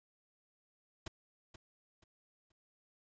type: noise with echo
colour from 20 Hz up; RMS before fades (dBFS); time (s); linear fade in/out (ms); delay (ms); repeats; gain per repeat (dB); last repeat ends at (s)
pink; -42; 1.06-1.08; 5; 480; 3; -11; 2.52
effects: resampled to 16000 Hz